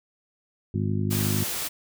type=harmonic tone; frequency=51.1 Hz; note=G#1; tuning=27 cents flat; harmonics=2 / 3 / 4 / 5 / 6 / 7; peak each=-26 / -30 / -29 / -33 / -43 / -35 dBFS; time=0.74-1.44 s; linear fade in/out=5 ms
type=noise; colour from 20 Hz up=white; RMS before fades=-30 dBFS; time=1.1-1.69 s; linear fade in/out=20 ms
effects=none